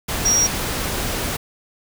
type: tone in noise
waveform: sine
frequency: 5670 Hz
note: F8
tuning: 25 cents sharp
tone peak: -14 dBFS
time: 0.25-0.47 s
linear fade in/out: 10 ms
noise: pink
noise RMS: -24 dBFS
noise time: 0.08-1.37 s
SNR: +7 dB
effects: none